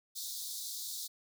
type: high-pass noise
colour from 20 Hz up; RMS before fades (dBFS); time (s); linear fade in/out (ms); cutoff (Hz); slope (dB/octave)
pink; -41; 0.15-1.08; 20; 3600; 96
effects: none